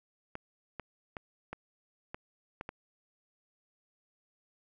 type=clicks; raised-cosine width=0.5 ms; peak=-24 dBFS; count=7; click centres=0.354 / 0.797 / 1.168 / 1.53 / 2.145 / 2.611 / 2.691 s; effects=none